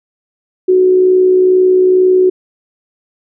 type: tone with amplitude modulation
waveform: sine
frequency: 370 Hz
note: F#4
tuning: in tune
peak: -4 dBFS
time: 0.68-2.3 s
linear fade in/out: 10 ms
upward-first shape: sine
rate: 62.2 Hz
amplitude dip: 35%
effects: none